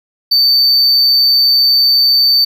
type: tone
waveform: triangle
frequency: 4566 Hz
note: D8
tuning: 50 cents flat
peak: -6 dBFS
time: 0.31-2.45 s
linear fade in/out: 10 ms
effects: none